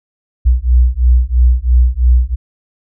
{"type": "beating tone pair", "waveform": "sine", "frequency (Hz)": [60, 63], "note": ["B1", "B1"], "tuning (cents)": [-49, 35], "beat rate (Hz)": 3, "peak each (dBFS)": -10, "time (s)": [0.45, 2.36], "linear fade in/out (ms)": 20, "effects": []}